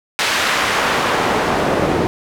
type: noise with band-pass filter sweep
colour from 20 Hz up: pink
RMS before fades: -17 dBFS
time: 0.19-2.07 s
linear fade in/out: 0 ms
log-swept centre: 2400 to 370 Hz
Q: 0.7
effects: none